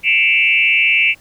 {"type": "tone with frequency modulation", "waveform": "sine", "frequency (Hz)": 2489, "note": "D#7", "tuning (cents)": 0, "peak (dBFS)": -10, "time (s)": [0.03, 1.15], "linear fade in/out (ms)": 50, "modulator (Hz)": 136, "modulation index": 2.2, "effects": ["pink hiss -49 dBFS RMS until 1.2 s"]}